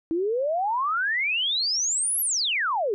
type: exponential two-way sweep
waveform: sine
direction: up then down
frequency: 316.9 to 11840 to 380.5 Hz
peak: -22 dBFS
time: 0.11-2.94 s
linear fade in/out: 0 ms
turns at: 2.21 s
effects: none